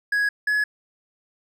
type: tone pair in turn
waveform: triangle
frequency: 1664 / 1694.1 Hz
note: G#6 / G#6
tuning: +3 / +34 cents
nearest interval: unison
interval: 31 cents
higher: second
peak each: -17 dBFS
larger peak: neither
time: 0.12-0.29 / 0.47-0.64 s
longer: neither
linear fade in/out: 5 ms
effects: none